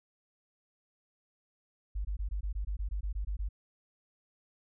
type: tone bursts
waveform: sine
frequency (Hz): 49.69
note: G1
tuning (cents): +24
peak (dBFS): -31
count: 13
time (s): 1.95-3.489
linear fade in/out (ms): 10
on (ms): 99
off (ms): 21
effects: none